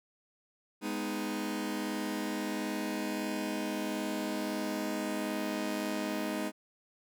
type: chord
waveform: sawtooth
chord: G# minor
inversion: none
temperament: just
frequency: 207.7 / 249.2 / 311.5 Hz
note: G#3 / B3 / D#4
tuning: 0 / +16 / +2 cents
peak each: -33 / -35 / -32 dBFS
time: 0.81-6.52 s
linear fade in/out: 50 ms
effects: none